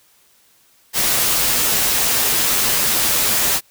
white noise with comb filter, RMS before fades -17 dBFS, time 0.93-3.61 s, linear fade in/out 50 ms, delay 11 ms, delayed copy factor -0.6, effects white hiss -55 dBFS RMS until 3.7 s

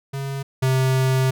square tone pair in turn, 137.2 / 131.1 Hz, C#3 / C3, -17 / +4 cents, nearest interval minor second, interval 79 cents, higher first, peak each -26 / -17 dBFS, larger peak second, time 0.13-0.43 / 0.62-1.31 s, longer second, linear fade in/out 10 ms, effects none

